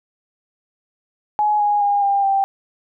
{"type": "tone with pitch steps", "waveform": "sine", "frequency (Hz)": [841, 826.6, 812.4, 798.4, 784.7], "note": ["G#5", "G#5", "G#5", "G5", "G5"], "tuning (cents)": [22, -8, -38, 32, 2], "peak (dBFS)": -14, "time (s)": [1.39, 2.44], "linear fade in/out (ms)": 0, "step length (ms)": 210, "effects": []}